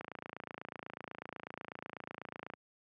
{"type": "click train", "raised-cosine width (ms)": 0.5, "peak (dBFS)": -27, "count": 72, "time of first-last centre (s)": [0.01, 2.537], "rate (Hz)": 28.1, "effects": ["high-pass 150 Hz 12 dB/octave"]}